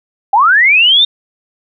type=linear sweep; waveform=sine; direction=up; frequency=751 to 3693 Hz; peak=-5 dBFS; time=0.33-1.05 s; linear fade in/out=5 ms; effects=none